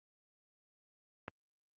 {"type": "click", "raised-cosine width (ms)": 0.5, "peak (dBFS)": -24, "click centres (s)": 1.281, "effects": ["high-pass 60 Hz 12 dB/octave", "Opus 24 kbps"]}